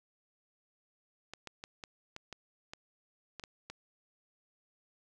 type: clicks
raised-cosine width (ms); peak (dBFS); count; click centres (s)
0.2; -26; 10; 1.336 / 1.473 / 1.639 / 1.838 / 2.164 / 2.327 / 2.735 / 3.397 / 3.438 / 3.7
effects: none